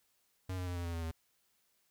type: tone with pitch steps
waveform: square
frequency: 92.8 / 90.79 / 88.81 / 86.89 / 85 / 83.15 / 81.35 Hz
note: F#2 / F#2 / F2 / F2 / F2 / E2 / E2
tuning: +6 / -32 / +30 / -8 / -46 / +16 / -22 cents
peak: -37 dBFS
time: 0.49-1.113 s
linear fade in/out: 5 ms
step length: 89 ms
effects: white hiss -75 dBFS RMS until 1.9 s